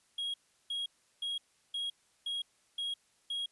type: tone bursts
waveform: triangle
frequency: 3290 Hz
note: G#7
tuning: 17 cents flat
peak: -32 dBFS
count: 7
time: 0.18-3.46 s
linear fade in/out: 5 ms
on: 160 ms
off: 360 ms
effects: white hiss -70 dBFS RMS until 3.51 s + resampled to 24000 Hz